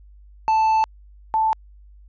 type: tone pair in turn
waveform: triangle / sine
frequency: 880 / 880 Hz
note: A5 / A5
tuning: 0 / 0 cents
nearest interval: unison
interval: 0 cents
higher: neither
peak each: -13 / -16 dBFS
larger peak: first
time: 0.48-0.84 / 1.34-1.53 s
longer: first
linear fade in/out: 0 ms
effects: added 50 Hz sine -44 dBFS peak until 2.08 s + resampled to 16000 Hz